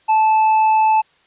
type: tone with tanh clipping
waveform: triangle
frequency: 873 Hz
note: A5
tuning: 14 cents flat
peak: -12 dBFS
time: 0.08-1.02 s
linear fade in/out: 20 ms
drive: 9 dB
effects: white hiss -56 dBFS RMS until 1.26 s + resampled to 8000 Hz